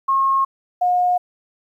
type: tone pair in turn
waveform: sine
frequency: 1081 / 719 Hz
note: C#6 / F#5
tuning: -44 / -50 cents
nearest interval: perfect fifth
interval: 706 cents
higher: first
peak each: -14 dBFS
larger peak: neither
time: 0.08-0.45 / 0.81-1.18 s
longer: neither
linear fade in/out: 10 ms
effects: 9-bit